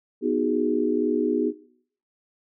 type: chord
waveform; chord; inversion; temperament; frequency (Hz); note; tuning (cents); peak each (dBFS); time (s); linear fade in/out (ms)
sine; G# minor seventh; first; equal with one note detuned; 246.9 / 311.1 / 370 / 412; B3 / D#4 / F#4 / G#4; 0 / 0 / 0 / -14; -26; 0.21-1.53; 50
effects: noise-tail reverb RT60 0.6 s tail -18 dB re dry